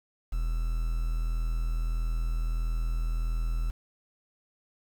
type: tone with quantisation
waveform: triangle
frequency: 40.78 Hz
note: E1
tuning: 18 cents flat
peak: -24 dBFS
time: 0.32-3.71 s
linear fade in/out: 10 ms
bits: 8
effects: none